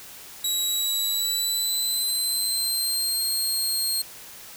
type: tone with pitch glide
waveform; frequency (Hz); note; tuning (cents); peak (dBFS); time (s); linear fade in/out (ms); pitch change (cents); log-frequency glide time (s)
20% pulse; 3870 to 4220; B7 to C8; -36 to +14; -17; 0.44-4.02; 5; +150; 0.66-3.32
effects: white hiss -43 dBFS RMS until 4.56 s